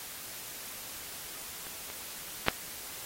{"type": "clicks", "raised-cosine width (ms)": 0.3, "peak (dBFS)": [-28, -26, -6], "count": 3, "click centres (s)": [1.668, 1.901, 2.484], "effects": ["white hiss -43 dBFS RMS until 3.05 s", "AAC 48 kbps"]}